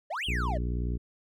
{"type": "exponential two-way sweep", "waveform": "triangle", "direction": "up then down", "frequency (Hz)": [553, 3358, 553], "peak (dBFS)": -29, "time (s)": [0.1, 0.58], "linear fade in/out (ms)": 10, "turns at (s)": 0.25}
{"type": "harmonic tone", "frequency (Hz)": 60, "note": "B1", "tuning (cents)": -49, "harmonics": [1, 2, 3, 4, 5, 6, 7], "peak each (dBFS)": [-29, -35, -39, -41, -43, -45, -46], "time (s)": [0.27, 0.98], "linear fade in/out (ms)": 20}
{"effects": []}